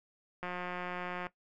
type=click train; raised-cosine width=0.5 ms; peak=-24 dBFS; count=151; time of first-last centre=0.43-1.268 s; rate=179 Hz; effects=noise-tail reverb RT60 0.1 s tail -17 dB re dry